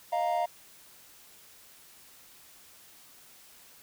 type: chord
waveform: triangle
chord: Eb suspended second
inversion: none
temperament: just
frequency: 622.3 / 700 / 933.4 Hz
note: Eb5 / F5 / Bb5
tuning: 0 / +4 / +2 cents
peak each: -31 / -26 / -31 dBFS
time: 0.12-0.46 s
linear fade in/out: 10 ms
effects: white hiss -55 dBFS RMS until 3.82 s